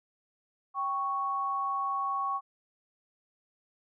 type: tone pair together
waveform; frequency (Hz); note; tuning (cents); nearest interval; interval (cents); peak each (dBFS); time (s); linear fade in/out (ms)
sine; 784 / 1108.7; G5 / C#6; 0 / 0; tritone; 600; -36 / -29; 0.74-2.41; 50
effects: none